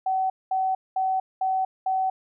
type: tone bursts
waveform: sine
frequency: 758 Hz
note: F#5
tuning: 42 cents sharp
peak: -21 dBFS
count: 5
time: 0.06-2.1 s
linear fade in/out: 5 ms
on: 240 ms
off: 210 ms
effects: none